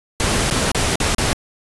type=noise with dropouts; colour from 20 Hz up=pink; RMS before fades=-18 dBFS; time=0.2-1.33 s; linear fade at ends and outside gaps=0 ms; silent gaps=0.501-0.51 / 0.716-0.748 / 0.956-1.002 / 1.147-1.183 s; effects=resampled to 24000 Hz